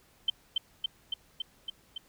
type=tone with echo; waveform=sine; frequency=3100 Hz; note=G7; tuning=20 cents flat; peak=-22 dBFS; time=0.28-0.3 s; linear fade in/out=5 ms; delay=280 ms; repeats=6; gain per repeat=-2 dB; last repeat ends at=1.98 s; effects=pink hiss -63 dBFS RMS until 2.08 s